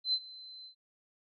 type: tone with ADSR envelope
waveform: sine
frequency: 4065 Hz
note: B7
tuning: 49 cents sharp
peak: -25 dBFS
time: 0.04-0.75 s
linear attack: 92 ms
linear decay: 57 ms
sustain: -21 dB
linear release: 96 ms
effects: none